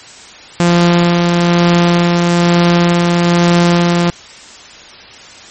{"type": "tone with tremolo", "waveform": "sawtooth", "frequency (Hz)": 173, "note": "F3", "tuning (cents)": -16, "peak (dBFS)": -3, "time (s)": [0.6, 4.1], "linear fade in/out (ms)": 0, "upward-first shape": "sine", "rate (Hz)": 1.1, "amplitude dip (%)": 25, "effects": ["white hiss -35 dBFS RMS until 5.5 s", "MP3 32 kbps"]}